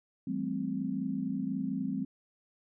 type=chord; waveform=sine; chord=A minor seventh; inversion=second; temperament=equal with one note detuned; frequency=166.92 / 196 / 220 / 261.6 Hz; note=E3 / G3 / A3 / C4; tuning=+22 / 0 / 0 / 0 cents; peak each=-40 / -35 / -39 / -34 dBFS; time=0.27-2.05 s; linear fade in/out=5 ms; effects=none